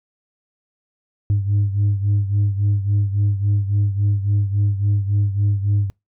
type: beating tone pair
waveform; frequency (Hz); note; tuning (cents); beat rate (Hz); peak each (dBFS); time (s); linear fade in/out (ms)
sine; 100.8 / 104.4; G2 / G#2; +49 / +10; 3.6; -15 / -20; 1.3-5.9; 0
effects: noise-tail reverb RT60 0.2 s tail -26 dB re dry + tanh soft clip ceiling -12 dBFS